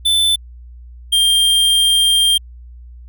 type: tone pair in turn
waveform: square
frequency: 3520 / 3193 Hz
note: A7 / G7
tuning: 0 / +31 cents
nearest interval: major second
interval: 169 cents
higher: first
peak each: -12 / -11 dBFS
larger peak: second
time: 0.05-0.36 / 1.12-2.38 s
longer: second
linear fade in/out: 10 ms
effects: added 60 Hz sine -34 dBFS peak until 3.08 s